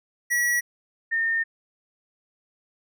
square / sine tone pair in turn, 1930 / 1821.7 Hz, B6 / A#6, -40 / -40 cents, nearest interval minor second, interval 100 cents, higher first, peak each -21 dBFS, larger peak neither, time 0.3-0.61 / 1.11-1.44 s, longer second, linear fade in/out 20 ms, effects none

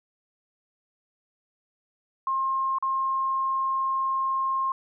sine tone with dropouts, 1066 Hz, C6, 32 cents sharp, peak -23 dBFS, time 2.27-4.72 s, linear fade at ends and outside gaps 2 ms, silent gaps 2.785-2.825 s, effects none

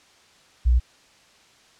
sine tone, 60.6 Hz, B1, 32 cents flat, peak -14 dBFS, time 0.65-0.8 s, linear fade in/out 20 ms, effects white hiss -55 dBFS RMS until 1.79 s + low-pass 6000 Hz 12 dB/octave

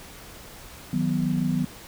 sine chord, B major, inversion first, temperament equal with one note detuned, 158.65 / 185 / 246.9 Hz, D#3 / F#3 / B3, +34 / 0 / 0 cents, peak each -26 dBFS, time 0.93-1.65 s, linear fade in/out 5 ms, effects pink hiss -44 dBFS RMS until 1.87 s

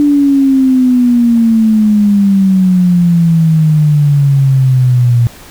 sine exponential sweep, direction down, 293.7 to 117.9 Hz, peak -5 dBFS, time 0-5.27 s, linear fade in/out 0 ms, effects pink hiss -35 dBFS RMS until 5.5 s

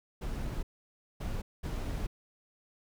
brown noise bursts at uneven times, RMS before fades -35 dBFS, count 3, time 0.21-0.63 / 1.2-1.42 / 1.63-2.07 s, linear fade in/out 10 ms, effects none

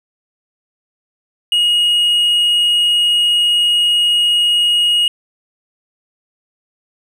triangle tone, 2881 Hz, F#7, 47 cents flat, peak -9 dBFS, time 1.52-5.08 s, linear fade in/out 2 ms, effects none

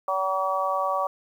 harmonic tone, 190 Hz, F#3, 46 cents sharp, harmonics 3 / 4 / 5 / 6, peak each -28 / -29 / -31 / -26 dBFS, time 0.08-1.07 s, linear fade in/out 2 ms, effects 9-bit

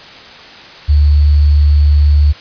sine tone with sample-and-hold, 73.42 Hz, D2, in tune, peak -5 dBFS, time 0.88-2.33 s, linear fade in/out 20 ms, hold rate 4410 Hz, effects white hiss -34 dBFS RMS until 2.4 s + resampled to 11025 Hz

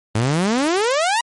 sawtooth exponential sweep, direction up, 103.83 to 977 Hz, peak -12 dBFS, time 0.15-1.21 s, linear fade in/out 5 ms, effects MP3 48 kbps

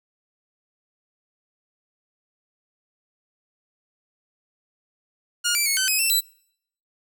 10% pulse tone with pitch steps, 1427 / 2335 / 2196 / 1530 / 2533 / 2683 / 3984 Hz, F6 / D7 / C#7 / G6 / D#7 / E7 / B7, +37 / -11 / -17 / -42 / +30 / +30 / +14 cents, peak -11 dBFS, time 5.44-6.21 s, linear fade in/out 20 ms, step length 110 ms, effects noise-tail reverb RT60 0.7 s tail -26 dB re dry

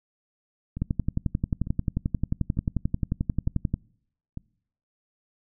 two click trains, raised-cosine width 5 ms, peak -21 / -12 dBFS, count 5 / 34, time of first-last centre 0.77-4.374 / 0.82-3.74 s, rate 1.11 / 11.3 Hz, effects noise-tail reverb RT60 0.7 s tail -26 dB re dry

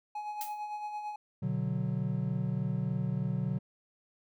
triangle tone with tremolo, 840 Hz, G#5, 19 cents sharp, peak -32 dBFS, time 0.15-1.16 s, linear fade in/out 5 ms, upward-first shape sine, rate 8.9 Hz, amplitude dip 45%
blue noise with exponential decay, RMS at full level -37 dBFS, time 0.41-0.61 s, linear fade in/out 0 ms, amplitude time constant 42 ms
triangle chord, B minor, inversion none, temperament equal, 123.47 / 146.83 / 185 Hz, B2 / D3 / F#3, 0 / 0 / 0 cents, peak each -32 dBFS, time 1.42-3.59 s, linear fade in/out 10 ms
effects none

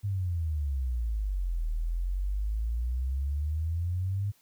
sine exponential two-way sweep, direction down then up, 103.1 to 38.89 to 103.1 Hz, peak -27 dBFS, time 0.03-4.32 s, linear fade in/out 20 ms, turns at 1.69 s, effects white hiss -65 dBFS RMS until 4.41 s

